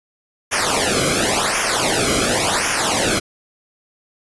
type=noise with flanger; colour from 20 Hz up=pink; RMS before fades=-18 dBFS; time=0.51-3.2 s; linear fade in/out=20 ms; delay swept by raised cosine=0.24 to 1.12 ms; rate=0.92 Hz; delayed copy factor=-0.9; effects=resampled to 24000 Hz